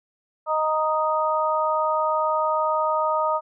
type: harmonic tone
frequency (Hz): 311.1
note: D#4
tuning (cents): 0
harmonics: 2 / 3 / 4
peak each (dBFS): -24 / -24 / -24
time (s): 0.46-3.41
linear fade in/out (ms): 50
effects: none